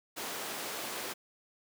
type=high-pass noise; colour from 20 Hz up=pink; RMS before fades=-39 dBFS; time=0.16-1.14 s; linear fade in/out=20 ms; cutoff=340 Hz; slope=12 dB/octave; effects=none